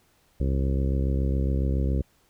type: harmonic tone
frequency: 67.2 Hz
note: C2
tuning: 47 cents sharp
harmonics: 1 / 2 / 3 / 4 / 5 / 6 / 7 / 8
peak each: -23 / -29 / -33 / -35 / -37 / -39 / -40 / -41 dBFS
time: 0.4-2.02 s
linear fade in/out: 5 ms
effects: pink hiss -64 dBFS RMS until 2.29 s